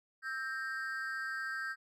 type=tone with amplitude modulation; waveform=triangle; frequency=1579 Hz; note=G6; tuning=12 cents sharp; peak=-30 dBFS; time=0.22-1.76 s; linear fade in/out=50 ms; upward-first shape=sine; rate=267 Hz; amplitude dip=95%; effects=none